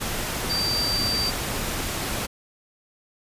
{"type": "tone in noise", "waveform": "sine", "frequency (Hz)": 4670, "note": "D8", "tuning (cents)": -11, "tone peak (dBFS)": -23, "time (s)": [0.49, 1.31], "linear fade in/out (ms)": 20, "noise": "pink", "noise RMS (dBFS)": -28, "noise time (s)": [0, 2.27], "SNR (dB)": 2, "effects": ["resampled to 32000 Hz"]}